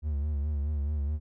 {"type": "tone with vibrato", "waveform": "triangle", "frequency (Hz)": 73.3, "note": "D2", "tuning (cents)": -3, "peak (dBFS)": -25, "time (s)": [0.02, 1.2], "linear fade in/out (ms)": 50, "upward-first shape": "sine", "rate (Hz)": 4.7, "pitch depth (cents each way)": 72, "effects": []}